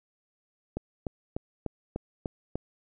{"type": "click train", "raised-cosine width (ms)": 2, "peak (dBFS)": -18, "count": 7, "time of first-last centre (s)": [0.77, 2.556], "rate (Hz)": 3.36, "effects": []}